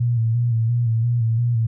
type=tone with vibrato; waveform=sine; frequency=116.54 Hz; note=A#2; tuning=in tune; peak=-16 dBFS; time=0-1.67 s; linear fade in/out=10 ms; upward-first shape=square; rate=2.9 Hz; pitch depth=48 cents each way; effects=none